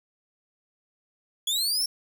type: linear sweep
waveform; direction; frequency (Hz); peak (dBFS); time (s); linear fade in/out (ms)
sawtooth; up; 3322 to 5530; -21; 1.47-1.86; 5
effects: none